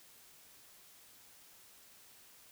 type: silence
effects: white hiss -60 dBFS RMS until 2.51 s